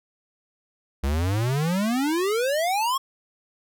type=exponential sweep; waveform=square; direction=up; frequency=65.41 to 1108.7 Hz; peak=-22 dBFS; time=1.03-2.98 s; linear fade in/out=10 ms; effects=none